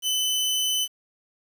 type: tone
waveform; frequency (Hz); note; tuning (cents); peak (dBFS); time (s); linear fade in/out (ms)
sawtooth; 3023; F#7; +36; -19; 0.02-0.88; 50
effects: 8-bit